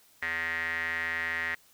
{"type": "tone with band-pass filter", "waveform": "square", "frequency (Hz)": 82.41, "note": "E2", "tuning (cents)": 0, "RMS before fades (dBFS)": -32, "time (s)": [0.22, 1.55], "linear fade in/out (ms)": 5, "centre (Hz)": 1900, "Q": 9.7, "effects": ["white hiss -61 dBFS RMS until 1.73 s"]}